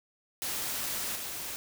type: noise with level steps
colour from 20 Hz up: white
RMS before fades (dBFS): -34 / -38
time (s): 0.42-1.56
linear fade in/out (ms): 0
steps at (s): 1.15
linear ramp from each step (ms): 10
effects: none